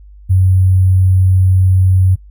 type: tone with sample-and-hold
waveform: sine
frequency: 93.4 Hz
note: F#2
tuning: 17 cents sharp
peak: -7 dBFS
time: 0.29-2.16 s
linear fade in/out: 20 ms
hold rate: 11025 Hz
effects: noise-tail reverb RT60 0.1 s tail -19 dB re dry + added 50 Hz sine -35 dBFS peak until 2.3 s